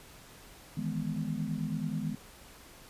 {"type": "chord", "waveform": "sine", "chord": "E major seventh", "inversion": "third", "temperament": "equal", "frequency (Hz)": [155.56, 164.81, 207.7, 246.9], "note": ["D#3", "E3", "G#3", "B3"], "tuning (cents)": [0, 0, 0, 0], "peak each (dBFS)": [-36, -37, -36, -38], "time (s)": [0.77, 2.15], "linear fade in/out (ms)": 5, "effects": ["pink hiss -53 dBFS RMS until 2.89 s", "resampled to 32000 Hz"]}